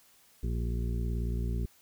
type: harmonic tone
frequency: 58.27 Hz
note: A#1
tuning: in tune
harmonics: 1 / 2 / 3 / 4 / 6 / 7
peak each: -30 / -36 / -40 / -42 / -46 / -47 dBFS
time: 0.43-1.66 s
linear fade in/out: 5 ms
effects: white hiss -62 dBFS RMS until 1.81 s